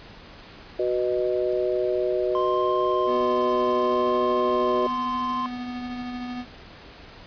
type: chord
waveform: sine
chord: B major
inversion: second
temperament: just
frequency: 370.4 / 493.9 / 617.4 Hz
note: F#4 / B4 / D#5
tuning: +2 / 0 / -14 cents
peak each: -24 / -28 / -26 dBFS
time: 0.79-4.87 s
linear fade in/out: 5 ms
type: tone with vibrato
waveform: triangle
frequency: 1046.5 Hz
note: C6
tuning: in tune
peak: -23 dBFS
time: 2.35-5.46 s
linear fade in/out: 0 ms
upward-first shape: sine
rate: 0.64 Hz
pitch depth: 12 cents each way
type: tone with tremolo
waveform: square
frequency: 246.9 Hz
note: B3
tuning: in tune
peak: -30 dBFS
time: 3.06-6.46 s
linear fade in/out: 50 ms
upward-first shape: sine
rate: 13 Hz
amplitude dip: 25%
effects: pink hiss -45 dBFS RMS until 7.26 s + resampled to 11025 Hz